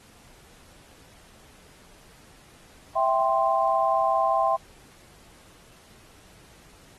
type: chord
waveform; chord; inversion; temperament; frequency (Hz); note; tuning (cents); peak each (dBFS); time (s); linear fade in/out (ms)
sine; C major; first; equal; 659.3 / 784 / 1046.5; E5 / G5 / C6; 0 / 0 / 0; -24; 2.95-4.57; 20
effects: pink hiss -54 dBFS RMS until 6.98 s + AAC 32 kbps